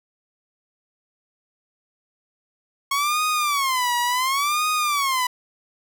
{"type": "tone with vibrato", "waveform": "sawtooth", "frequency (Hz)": 1094, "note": "C#6", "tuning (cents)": -23, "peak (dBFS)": -16, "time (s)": [2.91, 5.27], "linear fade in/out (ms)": 5, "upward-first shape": "sine", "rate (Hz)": 0.7, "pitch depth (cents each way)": 220, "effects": []}